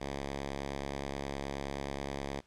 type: tone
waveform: 5% pulse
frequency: 69.5 Hz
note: C#2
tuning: 5 cents sharp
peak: -25 dBFS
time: 0-2.41 s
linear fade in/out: 20 ms
effects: pink hiss -68 dBFS RMS until 2.46 s + low-pass 7000 Hz 12 dB/octave